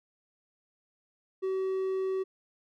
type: tone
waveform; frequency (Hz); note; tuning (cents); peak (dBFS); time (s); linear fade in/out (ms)
triangle; 380; F#4; +46; -26; 1.42-2.24; 20
effects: none